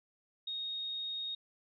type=tone; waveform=sine; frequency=3729 Hz; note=A#7; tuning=in tune; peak=-36 dBFS; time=0.47-1.35 s; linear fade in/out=5 ms; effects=none